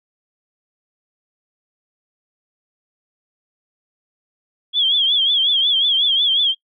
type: tone with vibrato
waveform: sine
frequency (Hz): 3308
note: G#7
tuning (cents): -8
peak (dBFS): -13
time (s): 4.73-6.55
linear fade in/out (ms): 50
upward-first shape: triangle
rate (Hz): 5.5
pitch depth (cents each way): 120
effects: noise-tail reverb RT60 0.1 s tail -24 dB re dry